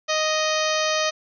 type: harmonic tone with a mistuned harmonic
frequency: 622.3 Hz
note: D#5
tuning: in tune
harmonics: 1 / 2 / 3 / 4 / 5 / 6 / 7 / 8 / 9 / 10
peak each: -24 / -27 / -29 / -30 / -31 / -32 / -32 / -33 / -34 / -34 dBFS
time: 0.08-1.11 s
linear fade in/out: 20 ms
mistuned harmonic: 9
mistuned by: +39 cents
effects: none